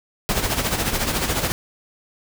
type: noise with tremolo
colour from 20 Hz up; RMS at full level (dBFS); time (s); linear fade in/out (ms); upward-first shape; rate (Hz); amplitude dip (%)
pink; -20; 0.29-1.52; 0; sine; 14; 60
effects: none